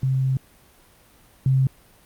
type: tone pair in turn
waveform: sine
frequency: 132.2 / 132.67 Hz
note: C3 / C3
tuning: +18 / +24 cents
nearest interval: unison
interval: 6 cents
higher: second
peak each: -18 / -15 dBFS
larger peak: second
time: 0.03-0.37 / 1.46-1.67 s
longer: first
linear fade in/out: 2 ms
effects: pink hiss -54 dBFS RMS until 2.05 s + Opus 48 kbps